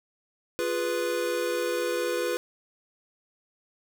square chord, F diminished, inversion none, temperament equal with one note detuned, 349.2 / 413.6 / 493.9 Hz, F4 / Ab4 / Cb5, 0 / -7 / 0 cents, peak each -32 / -34 / -29 dBFS, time 0.59-2.37 s, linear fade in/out 0 ms, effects none

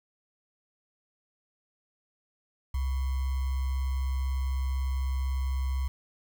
sine tone with sample-and-hold, 66 Hz, C2, 16 cents sharp, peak -26 dBFS, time 2.74-5.88 s, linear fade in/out 5 ms, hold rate 1050 Hz, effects none

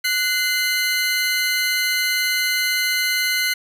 25% pulse tone pair together, 1480 / 2069 Hz, F#6 / C7, 0 / -20 cents, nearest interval tritone, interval 580 cents, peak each -20 / -16 dBFS, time 0.04-3.54 s, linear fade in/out 10 ms, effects none

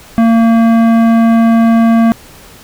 sine tone with tanh clipping, 228.4 Hz, A#3, 35 cents flat, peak -7 dBFS, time 0.18-2.12 s, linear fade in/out 0 ms, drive 15 dB, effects pink hiss -37 dBFS RMS until 2.63 s

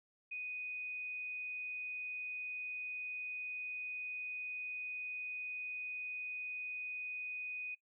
sine tone, 2489 Hz, D#7, in tune, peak -40 dBFS, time 0.31-7.75 s, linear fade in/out 10 ms, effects noise-tail reverb RT60 0.1 s tail -19 dB re dry

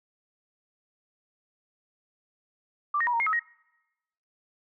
sine tone with pitch steps, 1175 / 1862 / 968 / 928 / 2140 / 1279 / 1882 Hz, D6 / A#6 / B5 / A#5 / C7 / D#6 / A#6, +1 / -2 / -35 / -8 / +38 / +47 / +16 cents, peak -23 dBFS, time 2.94-3.395 s, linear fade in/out 5 ms, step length 65 ms, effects noise-tail reverb RT60 1.0 s tail -26 dB re dry

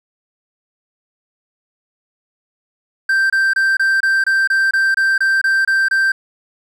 triangle tone bursts, 1568 Hz, G6, in tune, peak -10 dBFS, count 13, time 3.09-6.12 s, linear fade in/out 5 ms, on 210 ms, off 25 ms, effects none

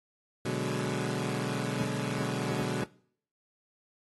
20% pulse chord, G# half-diminished seventh, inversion first, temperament equal, 123.47 / 146.83 / 185 / 207.7 Hz, B2 / D3 / F#3 / G#3, 0 / 0 / 0 / 0 cents, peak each -30 / -30 / -31 / -32 dBFS, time 0.45-2.84 s, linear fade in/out 5 ms, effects noise-tail reverb RT60 0.6 s tail -21 dB re dry + AAC 32 kbps

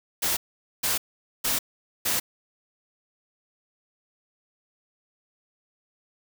white noise bursts, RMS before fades -25 dBFS, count 4, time 0.22-2.2 s, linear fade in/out 10 ms, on 150 ms, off 460 ms, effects none

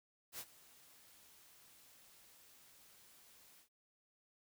white noise with ADSR envelope, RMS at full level -45 dBFS, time 0.32-3.69 s, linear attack 69 ms, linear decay 57 ms, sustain -19 dB, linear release 100 ms, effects none

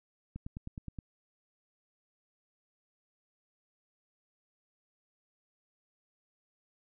click train, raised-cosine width 5 ms, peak -28 dBFS, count 7, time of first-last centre 0.36-0.988 s, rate 9.56 Hz, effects none

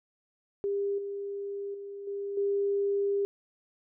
sine tone with level steps, 400.7 Hz, G4, 38 cents sharp, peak -27 / -33 / -38 / -32 / -25 dBFS, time 0.64-3.25 s, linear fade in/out 0 ms, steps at 0.98 / 1.74 / 2.07 / 2.37 s, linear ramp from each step 5 ms, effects none

